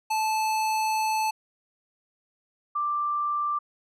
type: tone pair in turn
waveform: square / sine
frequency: 872 / 1178.8 Hz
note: A5 / D6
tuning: -16 / +6 cents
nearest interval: perfect fourth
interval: 522 cents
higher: second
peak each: -24 dBFS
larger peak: neither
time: 0.1-1.31 / 2.75-3.59 s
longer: first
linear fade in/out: 10 ms
effects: low-pass 12000 Hz 12 dB/octave